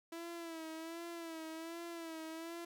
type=tone with vibrato; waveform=sawtooth; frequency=329.6 Hz; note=E4; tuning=in tune; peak=-40 dBFS; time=0.12-2.65 s; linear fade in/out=5 ms; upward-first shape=sine; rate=1.3 Hz; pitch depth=57 cents each way; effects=13-bit